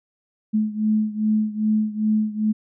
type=beating tone pair; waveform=sine; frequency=214.2 / 216.7 Hz; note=A3 / A3; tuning=-46 / -26 cents; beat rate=2.5 Hz; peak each=-20 / -23 dBFS; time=0.53-2.53 s; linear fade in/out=20 ms; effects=none